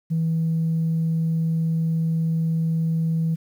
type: tone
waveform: sine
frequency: 162.7 Hz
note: E3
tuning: 22 cents flat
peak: -18 dBFS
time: 0.1-3.36 s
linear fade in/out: 20 ms
effects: tanh soft clip ceiling -16 dBFS + 9-bit